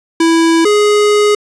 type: tone pair in turn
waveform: square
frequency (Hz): 329.6 / 416.7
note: E4 / G#4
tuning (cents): 0 / +6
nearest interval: major third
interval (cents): 406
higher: second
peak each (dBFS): -8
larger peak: neither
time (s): 0.2-0.65 / 0.65-1.35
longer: second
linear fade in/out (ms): 5
effects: resampled to 22050 Hz + 7-bit